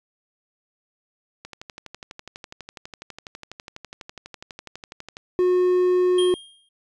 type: click train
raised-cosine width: 0.2 ms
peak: -20 dBFS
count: 46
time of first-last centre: 1.45-5.169 s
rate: 12.1 Hz
type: tone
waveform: triangle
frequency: 362.6 Hz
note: F#4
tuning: 35 cents flat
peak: -14 dBFS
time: 5.39-6.34 s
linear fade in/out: 0 ms
type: tone with exponential decay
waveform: square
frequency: 3222 Hz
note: G7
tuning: 47 cents sharp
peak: -24 dBFS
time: 6.18-6.69 s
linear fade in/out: 5 ms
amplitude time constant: 110 ms
effects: resampled to 32000 Hz